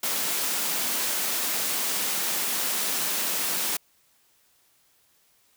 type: high-pass noise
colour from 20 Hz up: white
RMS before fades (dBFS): -27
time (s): 0.03-3.77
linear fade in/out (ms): 5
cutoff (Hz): 160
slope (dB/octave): 96
effects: white hiss -64 dBFS RMS until 5.56 s